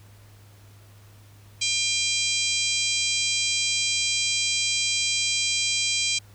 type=harmonic tone; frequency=800 Hz; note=G5; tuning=35 cents sharp; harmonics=3 / 4 / 5 / 6 / 7 / 8 / 9 / 10; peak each=-28 / -29 / -30 / -31 / -31 / -32 / -33 / -33 dBFS; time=1.61-6.19 s; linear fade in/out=10 ms; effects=added 102 Hz sine -48 dBFS peak until 6.34 s + pink hiss -56 dBFS RMS until 6.34 s